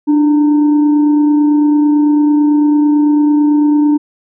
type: tone with frequency modulation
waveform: sine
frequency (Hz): 295.5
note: D4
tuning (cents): +11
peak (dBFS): -7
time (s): 0.07-3.98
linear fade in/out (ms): 20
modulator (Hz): 620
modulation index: 0.24
effects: none